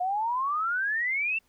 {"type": "exponential sweep", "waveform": "sine", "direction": "up", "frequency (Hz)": [710, 2724], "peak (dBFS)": -25, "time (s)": [0, 1.39], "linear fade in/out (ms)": 10, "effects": ["pink hiss -68 dBFS RMS until 1.48 s"]}